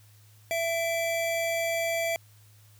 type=tone pair together; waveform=square; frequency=667.5 / 2327 Hz; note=E5 / D7; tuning=+22 / -17 cents; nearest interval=octave + minor seventh; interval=2161 cents; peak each=-28 / -33 dBFS; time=0.51-2.16 s; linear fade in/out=0 ms; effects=added 105 Hz sine -54 dBFS peak until 2.79 s + white hiss -61 dBFS RMS until 2.79 s